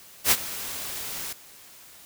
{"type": "noise with ADSR envelope", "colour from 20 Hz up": "white", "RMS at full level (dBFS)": -17, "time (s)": [0.24, 1.33], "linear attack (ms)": 73, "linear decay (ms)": 46, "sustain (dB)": -17, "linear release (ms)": 4, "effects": ["white hiss -49 dBFS RMS until 2.05 s"]}